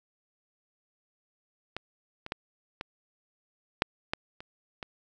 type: clicks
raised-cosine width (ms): 0.3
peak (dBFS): -18 / -23 / -15 / -19 / -6 / -12 / -27 / -21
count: 8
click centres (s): 1.766 / 2.264 / 2.321 / 2.811 / 3.821 / 4.135 / 4.405 / 4.828
effects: none